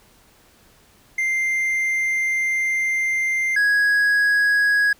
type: tone pair in turn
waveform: triangle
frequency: 2093 / 1661.2 Hz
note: C7 / G#6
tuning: 0 / 0 cents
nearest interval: major third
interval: 400 cents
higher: first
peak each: -17 / -13 dBFS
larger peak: second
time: 1.18-3.56 / 3.56-4.93 s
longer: first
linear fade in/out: 5 ms
effects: pink hiss -54 dBFS RMS until 4.99 s